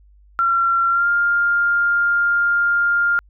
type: tone with pitch glide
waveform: sine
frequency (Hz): 1367 to 1403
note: F6 to F6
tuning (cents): -37 to +8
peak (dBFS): -14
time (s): 0.39-3.19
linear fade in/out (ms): 0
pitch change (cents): +45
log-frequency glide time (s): 0.89-1.08
effects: added 50 Hz sine -47 dBFS peak until 3.29 s